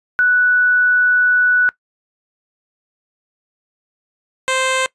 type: tone pair in turn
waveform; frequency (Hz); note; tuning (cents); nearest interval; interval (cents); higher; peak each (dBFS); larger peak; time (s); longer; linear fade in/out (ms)
sine / 10% pulse; 1480 / 521.9; F#6 / C5; 0 / -4; octave + tritone; 1804; first; -10 / -7; second; 0.19-1.69 / 4.48-4.86; first; 0
effects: noise-tail reverb RT60 0.1 s tail -21 dB re dry + resampled to 24000 Hz